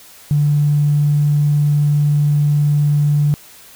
triangle tone, 146.83 Hz, D3, in tune, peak -7 dBFS, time 0.31-3.34 s, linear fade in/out 0 ms, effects tanh soft clip ceiling -9 dBFS + white hiss -42 dBFS RMS until 3.75 s

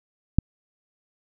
click, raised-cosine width 5 ms, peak -4 dBFS, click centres 0.386 s, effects none

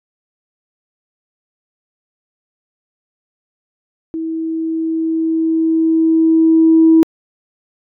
sine tone with level ramp, 323.6 Hz, E4, 32 cents flat, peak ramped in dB -19 to -4 dBFS, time 4.14-7.03 s, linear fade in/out 0 ms, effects tanh soft clip ceiling 0 dBFS

